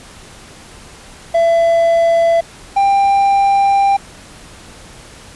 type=tone pair in turn; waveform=triangle; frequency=670 / 793 Hz; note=E5 / G5; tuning=+28 / +20 cents; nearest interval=minor third; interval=292 cents; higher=second; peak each=-7 dBFS; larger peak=neither; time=1.34-2.41 / 2.76-3.97 s; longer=second; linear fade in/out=10 ms; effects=pink hiss -38 dBFS RMS until 5.35 s + resampled to 24000 Hz